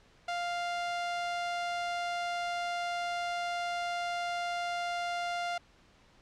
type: tone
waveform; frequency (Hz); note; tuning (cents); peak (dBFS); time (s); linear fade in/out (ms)
sawtooth; 698.5; F5; 0; -28; 0.28-5.58; 5
effects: pink hiss -62 dBFS RMS until 6.21 s + low-pass 5000 Hz 12 dB/octave